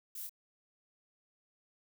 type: noise with echo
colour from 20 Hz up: violet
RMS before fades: -44 dBFS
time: 0.15-0.27 s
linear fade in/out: 5 ms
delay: 25 ms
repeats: 1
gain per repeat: -3 dB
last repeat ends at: 0.295 s
effects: none